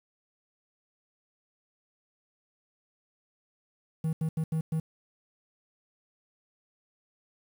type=tone bursts at uneven times; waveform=triangle; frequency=159.5 Hz; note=D#3; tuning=43 cents sharp; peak=-24 dBFS; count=5; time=4.04-4.13 / 4.21-4.29 / 4.37-4.44 / 4.52-4.61 / 4.72-4.8 s; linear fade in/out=5 ms; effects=9-bit